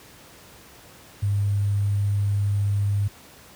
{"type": "tone with sample-and-hold", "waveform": "sine", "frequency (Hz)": 101.1, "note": "G#2", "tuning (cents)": -46, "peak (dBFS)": -19, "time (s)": [1.22, 3.08], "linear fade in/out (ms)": 10, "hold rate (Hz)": 8820, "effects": ["pink hiss -48 dBFS RMS until 3.55 s", "high-pass 60 Hz 12 dB/octave"]}